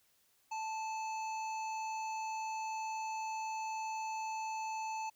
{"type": "harmonic tone with a mistuned harmonic", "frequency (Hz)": 879, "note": "A5", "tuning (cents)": -2, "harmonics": [1, 3, 5, 7, 8], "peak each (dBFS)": [-37, -47, -56, -53, -57], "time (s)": [0.51, 5.1], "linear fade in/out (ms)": 10, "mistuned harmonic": 3, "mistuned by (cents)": -17, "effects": ["white hiss -72 dBFS RMS until 5.15 s"]}